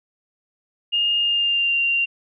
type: tone with pitch glide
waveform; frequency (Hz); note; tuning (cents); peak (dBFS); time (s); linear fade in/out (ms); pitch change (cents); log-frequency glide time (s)
sine; 2834 to 2771; F7 to F7; +25 to -14; -17; 0.92-2.06; 20; -39; 1.18-1.8
effects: none